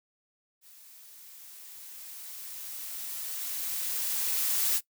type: noise with level ramp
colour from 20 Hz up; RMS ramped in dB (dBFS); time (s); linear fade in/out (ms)
blue; -54 to -26; 0.61-4.81; 50
effects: noise-tail reverb RT60 0.1 s tail -20 dB re dry